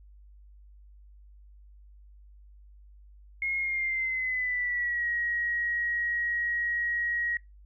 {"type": "tone with pitch glide", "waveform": "sine", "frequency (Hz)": [2154, 1897], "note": ["C7", "A#6"], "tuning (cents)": [50, 30], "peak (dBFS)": -27, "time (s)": [3.42, 7.37], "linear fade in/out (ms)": 2, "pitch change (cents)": -220, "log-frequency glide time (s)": [3.58, 5.07], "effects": ["noise-tail reverb RT60 0.2 s tail -23 dB re dry", "added 50 Hz sine -50 dBFS peak until 7.65 s"]}